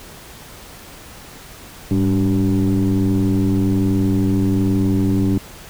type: tone with frequency modulation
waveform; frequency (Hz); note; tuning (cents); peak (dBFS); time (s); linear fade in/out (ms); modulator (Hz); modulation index
sine; 196; G3; 0; -12; 1.91-5.38; 2; 92.7; 1.4
effects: tanh soft clip ceiling -11 dBFS + pink hiss -39 dBFS RMS until 5.69 s